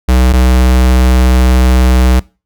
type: tone pair in turn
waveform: square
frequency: 63.1 / 63.1 Hz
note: B1 / B1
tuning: +38 / +38 cents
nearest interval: unison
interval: 0 cents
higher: neither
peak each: -6 dBFS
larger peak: neither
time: 0.08-0.33 / 0.33-2.2 s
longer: second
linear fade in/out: 10 ms
effects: noise-tail reverb RT60 0.3 s tail -22 dB re dry